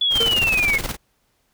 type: linear sweep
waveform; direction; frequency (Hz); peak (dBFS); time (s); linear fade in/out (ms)
sine; down; 3443 to 2154; -16; 0.01-0.78; 5
type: noise with tremolo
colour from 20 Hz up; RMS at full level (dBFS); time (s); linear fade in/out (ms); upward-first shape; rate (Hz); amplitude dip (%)
pink; -25; 0.1-0.97; 50; square; 19; 65
type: tone with exponential decay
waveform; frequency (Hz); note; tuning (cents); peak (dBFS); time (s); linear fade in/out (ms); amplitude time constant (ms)
square; 460.9; A#4; -20; -21; 0.2-0.46; 5; 56
effects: pink hiss -66 dBFS RMS until 1.53 s